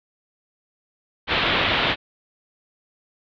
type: low-pass noise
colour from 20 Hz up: white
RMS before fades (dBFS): -21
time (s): 1.27-1.96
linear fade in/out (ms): 50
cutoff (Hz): 3700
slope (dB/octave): 48
effects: none